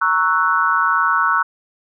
sine chord, F# dominant seventh, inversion first, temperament equal, 932.3 / 1108.7 / 1318.5 / 1480 Hz, A#5 / C#6 / E6 / F#6, 0 / 0 / 0 / 0 cents, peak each -23 / -19 / -18 / -18 dBFS, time 0.01-1.43 s, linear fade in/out 10 ms, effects none

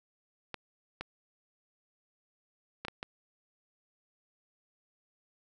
clicks, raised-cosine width 0.3 ms, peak -21 dBFS, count 5, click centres 0.543 / 1.01 / 2.85 / 2.883 / 3.029 s, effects none

